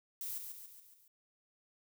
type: noise with echo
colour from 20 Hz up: violet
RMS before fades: -41 dBFS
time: 0.21-0.38 s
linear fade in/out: 2 ms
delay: 140 ms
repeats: 5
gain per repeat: -5 dB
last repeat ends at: 1.08 s
effects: none